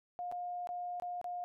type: tone with dropouts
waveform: sine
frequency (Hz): 711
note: F5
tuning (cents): +31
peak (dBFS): -37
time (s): 0.19-1.44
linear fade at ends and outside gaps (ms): 0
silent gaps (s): 0.315-0.323 / 0.672-0.69 / 0.999-1.022 / 1.214-1.243
effects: none